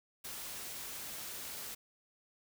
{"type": "noise", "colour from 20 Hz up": "white", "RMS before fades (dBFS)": -44, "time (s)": [0.24, 1.75], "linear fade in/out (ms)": 10, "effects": []}